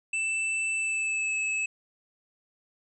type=tone with pitch glide; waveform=square; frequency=2652 to 2597 Hz; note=E7 to E7; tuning=+10 to -26 cents; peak=-27 dBFS; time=0.13-1.66 s; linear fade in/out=5 ms; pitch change=-36 cents; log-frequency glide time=0.74-1.37 s; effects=resampled to 22050 Hz